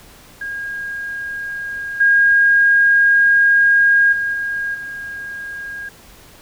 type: tone with level steps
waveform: sine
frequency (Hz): 1627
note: G#6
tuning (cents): -36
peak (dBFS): -23 / -9 / -17 / -19 / -26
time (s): 0.41-5.89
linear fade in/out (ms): 5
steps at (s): 2 / 4.12 / 4.33 / 4.74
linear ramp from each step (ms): 10
effects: pink hiss -44 dBFS RMS until 6.41 s